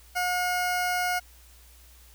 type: tone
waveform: 20% pulse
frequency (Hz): 720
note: F#5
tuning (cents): -47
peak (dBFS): -20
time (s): 0.15-1.2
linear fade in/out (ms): 20
effects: added 60 Hz sine -52 dBFS peak until 2.14 s + white hiss -56 dBFS RMS until 2.14 s